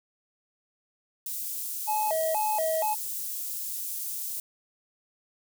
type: high-pass noise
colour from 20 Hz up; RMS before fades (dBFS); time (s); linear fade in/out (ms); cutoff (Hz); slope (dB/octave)
white; -34; 1.26-4.4; 2; 8000; 12
type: tone with vibrato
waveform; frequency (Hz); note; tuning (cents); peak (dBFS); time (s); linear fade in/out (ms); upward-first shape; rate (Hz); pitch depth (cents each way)
triangle; 740; F#5; 0; -23; 1.87-2.95; 20; square; 2.1; 250
effects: none